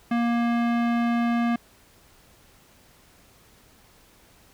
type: tone with low-pass filter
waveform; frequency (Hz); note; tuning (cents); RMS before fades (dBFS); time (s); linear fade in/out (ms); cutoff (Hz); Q
square; 235.6; A#3; +19; -23; 0.11-1.56; 5; 2200; 1
effects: pink hiss -56 dBFS RMS until 4.53 s